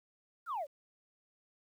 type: exponential sweep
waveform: sine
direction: down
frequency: 1480 to 526 Hz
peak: -33 dBFS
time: 0.46-0.67 s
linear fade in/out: 50 ms
effects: tanh soft clip ceiling -31 dBFS + 11-bit